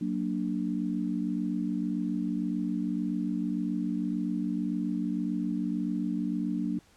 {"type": "chord", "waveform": "sine", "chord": "Gb augmented", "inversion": "none", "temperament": "equal with one note detuned", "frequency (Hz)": [185, 231.9, 293.7], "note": ["Gb3", "Bb3", "D4"], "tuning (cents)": [0, -9, 0], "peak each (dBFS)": -32, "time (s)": [0.01, 6.79], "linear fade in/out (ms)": 5, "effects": ["pink hiss -61 dBFS RMS until 6.96 s", "low-pass 10000 Hz 12 dB/octave"]}